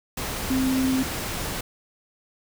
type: tone in noise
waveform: sine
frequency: 261.6 Hz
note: C4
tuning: in tune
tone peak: -20 dBFS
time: 0.5-1.03 s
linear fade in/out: 5 ms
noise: pink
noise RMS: -30 dBFS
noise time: 0.17-1.61 s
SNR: +7 dB
effects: none